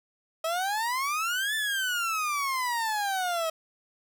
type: exponential two-way sweep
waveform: 30% pulse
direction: up then down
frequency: 636 to 1773 to 636 Hz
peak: -24 dBFS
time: 0.44-3.5 s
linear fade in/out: 5 ms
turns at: 1.55 s
effects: 11-bit